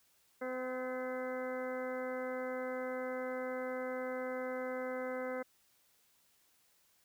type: harmonic tone with a mistuned harmonic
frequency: 255.7 Hz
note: C4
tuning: 40 cents flat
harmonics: 1 / 2 / 3 / 4 / 5 / 6 / 7 / 8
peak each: -44 / -38 / -49 / -51 / -49 / -49 / -56 / -50 dBFS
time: 0.41-5.43 s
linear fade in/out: 10 ms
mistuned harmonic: 7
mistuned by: -62 cents
effects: white hiss -71 dBFS RMS until 7.04 s